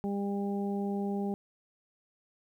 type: harmonic tone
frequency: 200.3 Hz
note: G3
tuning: 38 cents sharp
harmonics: 1 / 2 / 3 / 4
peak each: -31 / -36 / -46 / -41 dBFS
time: 0.04-1.34 s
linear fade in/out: 0 ms
effects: 11-bit